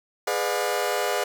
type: chord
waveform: sawtooth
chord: G# diminished seventh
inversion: none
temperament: just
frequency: 415.3 / 498.4 / 598 / 717.6 Hz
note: G#4 / B4 / D5 / F5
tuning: 0 / +16 / +31 / +47 cents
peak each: -25 dBFS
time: 0.27-1.24 s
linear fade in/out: 5 ms
effects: 9-bit